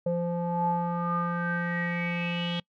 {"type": "tone with low-pass filter sweep", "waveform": "square", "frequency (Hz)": 172.8, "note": "F3", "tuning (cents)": -18, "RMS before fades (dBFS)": -29, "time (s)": [0.06, 2.6], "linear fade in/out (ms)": 5, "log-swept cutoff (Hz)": [570, 3300], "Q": 9.2, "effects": ["noise-tail reverb RT60 0.1 s tail -25 dB re dry"]}